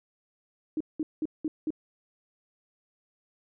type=tone bursts; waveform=sine; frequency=310.6 Hz; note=D#4; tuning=3 cents flat; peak=-26 dBFS; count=5; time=0.77-1.705 s; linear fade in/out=2 ms; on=35 ms; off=190 ms; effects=none